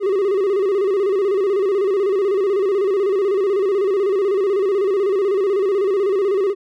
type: tone with vibrato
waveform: triangle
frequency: 392 Hz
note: G4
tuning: in tune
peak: -13 dBFS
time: 0-6.55 s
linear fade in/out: 50 ms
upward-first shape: square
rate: 16 Hz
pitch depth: 81 cents each way
effects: none